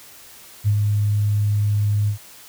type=tone with ADSR envelope; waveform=sine; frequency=103.83 Hz; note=G#2; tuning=in tune; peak=-13 dBFS; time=0.64-2.18 s; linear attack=34 ms; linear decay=75 ms; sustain=-3 dB; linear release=98 ms; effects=white hiss -44 dBFS RMS until 2.48 s